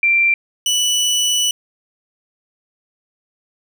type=tone pair in turn; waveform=sine / 25% pulse; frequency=2359 / 2964 Hz; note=D7 / F#7; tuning=+7 / +2 cents; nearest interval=major third; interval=395 cents; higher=second; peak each=-11 dBFS; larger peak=neither; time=0.03-0.34 / 0.66-1.51 s; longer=second; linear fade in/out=2 ms; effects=none